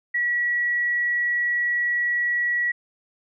sine tone, 1930 Hz, B6, 40 cents flat, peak -20 dBFS, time 0.14-2.72 s, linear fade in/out 10 ms, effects none

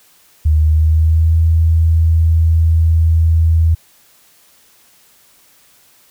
sine tone with pitch glide, 77 to 81.44 Hz, D#2 to E2, -17 to -20 cents, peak -8 dBFS, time 0.45-3.75 s, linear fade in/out 10 ms, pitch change +97 cents, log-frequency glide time 0.56-1.36 s, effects white hiss -50 dBFS RMS until 6.1 s

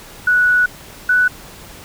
sine tone pair in turn, 1473 / 1485.8 Hz, F#6 / F#6, -8 / +7 cents, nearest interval unison, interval 15 cents, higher second, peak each -10 dBFS, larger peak neither, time 0.27-0.66 / 1.09-1.28 s, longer first, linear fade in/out 5 ms, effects pink hiss -38 dBFS RMS until 1.84 s

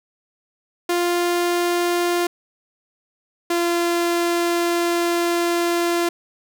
sawtooth tone pair in turn, 349.2 / 343.8 Hz, F4 / F4, 0 / -27 cents, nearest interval unison, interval 27 cents, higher first, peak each -14 dBFS, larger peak neither, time 0.89-2.27 / 3.5-6.09 s, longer second, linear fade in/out 5 ms, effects none

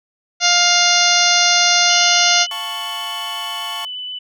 harmonic tone, 703 Hz, F5, 11 cents sharp, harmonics 1 / 2 / 3 / 4 / 5 / 6 / 7 / 8 / 9, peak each -20 / -20 / -20 / -20 / -20 / -20 / -20 / -20 / -20 dBFS, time 0.4-2.47 s, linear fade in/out 50 ms
sine tone with vibrato, 2995 Hz, F#7, 20 cents sharp, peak -25 dBFS, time 1.89-4.19 s, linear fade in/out 10 ms, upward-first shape triangle, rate 8.2 Hz, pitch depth 10 cents each way
sawtooth chord, F augmented, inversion none, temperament equal, 698.5 / 880 / 1108.7 Hz, F5 / A5 / C#6, 0 / 0 / 0 cents, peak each -30 / -27 / -25 dBFS, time 2.51-3.85 s, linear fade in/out 2 ms
effects none

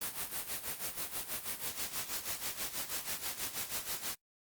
white noise with tremolo, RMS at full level -36 dBFS, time 0.01-4.15 s, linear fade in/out 5 ms, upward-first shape sine, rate 6.2 Hz, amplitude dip 75%, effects noise-tail reverb RT60 0.1 s tail -23 dB re dry + Opus 32 kbps

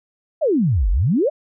sine exponential two-way sweep, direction down then up, 688 to 41.23 to 655 Hz, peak -14 dBFS, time 0.41-1.3 s, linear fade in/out 20 ms, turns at 0.9 s, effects none

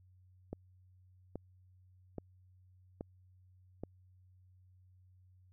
click train, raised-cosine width 2 ms, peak -27 dBFS, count 5, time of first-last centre 0.53-3.836 s, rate 1.21 Hz, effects added 92 Hz sine -61 dBFS peak until 5.52 s

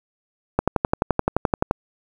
click train, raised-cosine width 1 ms, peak -3 dBFS, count 14, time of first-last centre 0.59-1.711 s, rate 11.6 Hz, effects 7-bit

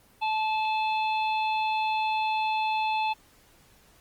harmonic tone with a mistuned harmonic, 870 Hz, A5, 20 cents flat, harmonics 1 / 3 / 4 / 5, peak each -25 / -32 / -39 / -44 dBFS, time 0.21-3.14 s, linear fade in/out 20 ms, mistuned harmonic 5, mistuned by -74 cents, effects pink hiss -59 dBFS RMS until 4 s + Opus 24 kbps

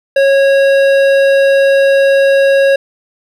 sine tone with hard clipping, 549 Hz, C#5, 17 cents flat, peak -8 dBFS, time 0.16-2.76 s, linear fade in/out 5 ms, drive 12 dB, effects none

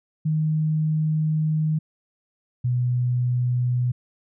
sine tone pair in turn, 155.56 / 123.78 Hz, D#3 / B2, 0 / +4 cents, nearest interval major third, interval 396 cents, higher first, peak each -19 dBFS, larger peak neither, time 0.25-1.79 / 2.64-3.92 s, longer first, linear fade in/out 10 ms, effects none

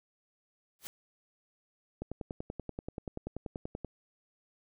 white noise with exponential growth, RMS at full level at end -38 dBFS, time 0.79-0.87 s, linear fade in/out 0 ms, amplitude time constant 17 ms
click train, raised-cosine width 2 ms, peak -24 dBFS, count 20, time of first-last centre 2.02-3.847 s, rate 10.4 Hz
effects none

